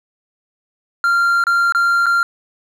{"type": "tone with dropouts", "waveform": "triangle", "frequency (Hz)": 1387, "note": "F6", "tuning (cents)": -12, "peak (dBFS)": -10, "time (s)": [1.04, 2.23], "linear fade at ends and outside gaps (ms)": 1, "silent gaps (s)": [[1.439, 1.468], [1.723, 1.748], [2.059, 2.065]], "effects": []}